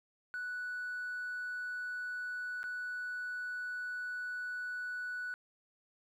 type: tone with dropouts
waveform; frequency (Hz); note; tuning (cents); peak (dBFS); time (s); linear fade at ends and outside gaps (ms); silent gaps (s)
triangle; 1480; F#6; 0; -34; 0.34-5.34; 0; 2.631-2.64
effects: tanh soft clip ceiling -33 dBFS